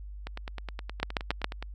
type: two click trains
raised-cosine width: 0.3 ms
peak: -10 / -21 dBFS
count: 4 / 14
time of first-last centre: 1.03-1.444 / 0.27-1.626 s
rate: 7.25 / 9.59 Hz
effects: added 50 Hz sine -39 dBFS peak until 1.74 s